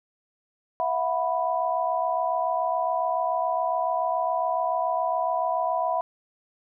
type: chord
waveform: sine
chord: E suspended second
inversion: none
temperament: equal with one note detuned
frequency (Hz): 659.3 / 726.4 / 987.8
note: E5 / F#5 / B5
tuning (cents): 0 / -32 / 0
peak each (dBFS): -27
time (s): 0.8-6.01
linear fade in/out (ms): 0
effects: none